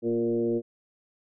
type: tone with frequency modulation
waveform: sine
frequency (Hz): 350.4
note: F4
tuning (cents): +6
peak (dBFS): -23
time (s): 0.02-0.62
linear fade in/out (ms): 50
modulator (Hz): 116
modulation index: 1.2
effects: none